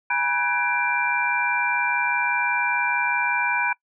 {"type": "tone cluster", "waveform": "sine", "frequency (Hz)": [824, 970, 1511, 1656, 2360], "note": ["G#5", "B5", "F#6", "G#6", "D7"], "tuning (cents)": [-14, -31, 36, -5, 8], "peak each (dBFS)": [-31, -25, -26, -31, -24], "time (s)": [0.1, 3.73], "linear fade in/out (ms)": 5, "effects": ["noise-tail reverb RT60 0.1 s tail -24 dB re dry"]}